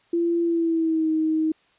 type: tone with pitch glide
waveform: sine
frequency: 340 to 315.4 Hz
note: F4 to D#4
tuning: -46 to +24 cents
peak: -19 dBFS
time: 0.13-1.52 s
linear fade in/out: 5 ms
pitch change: -130 cents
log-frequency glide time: 0.42-1.1 s
effects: white hiss -61 dBFS RMS until 1.78 s + resampled to 8000 Hz